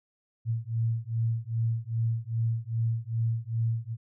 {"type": "beating tone pair", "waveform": "sine", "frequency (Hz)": [113.1, 115.6], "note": ["A2", "A#2"], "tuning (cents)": [48, -14], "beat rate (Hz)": 2.5, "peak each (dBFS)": -29, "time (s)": [0.45, 3.97], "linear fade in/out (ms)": 50, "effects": []}